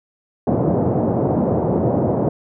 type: band-pass noise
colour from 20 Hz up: pink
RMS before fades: -18 dBFS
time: 0.47-2.29 s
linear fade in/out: 5 ms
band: 110 to 710 Hz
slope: 24 dB/octave
effects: none